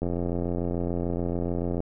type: click train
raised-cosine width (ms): 2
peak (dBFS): -16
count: 156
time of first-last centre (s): 0.02-1.804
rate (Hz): 86.9
effects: none